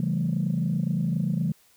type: chord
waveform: sine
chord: A dominant seventh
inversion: first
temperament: equal with one note detuned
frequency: 138.59 / 168.47 / 196 / 220 Hz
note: C#3 / E3 / G3 / A3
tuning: 0 / +38 / 0 / 0 cents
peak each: -28 / -25 / -29 / -31 dBFS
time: 0-1.52 s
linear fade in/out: 2 ms
effects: tanh soft clip ceiling -16 dBFS + white hiss -60 dBFS RMS until 1.76 s